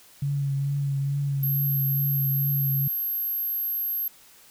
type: tone with vibrato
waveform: sine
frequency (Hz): 140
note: C#3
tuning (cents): +18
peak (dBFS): -23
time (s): 0.22-2.88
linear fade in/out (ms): 5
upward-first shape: triangle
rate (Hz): 2.3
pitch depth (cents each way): 29
type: tone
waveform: sine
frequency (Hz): 12544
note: G9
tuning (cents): 0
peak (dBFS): -25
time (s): 1.43-4.08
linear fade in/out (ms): 2
effects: white hiss -53 dBFS RMS until 4.5 s